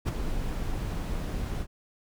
brown noise with ADSR envelope, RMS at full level -22 dBFS, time 0.05-1.67 s, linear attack 34 ms, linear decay 12 ms, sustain -9 dB, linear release 63 ms, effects none

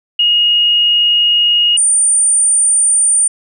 sine tone pair in turn, 2871 / 9036 Hz, F7 / C#9, +47 / +32 cents, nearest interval octave + minor sixth, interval 1985 cents, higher second, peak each -8 dBFS, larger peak neither, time 0.19-1.77 / 1.77-3.28 s, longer first, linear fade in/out 5 ms, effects none

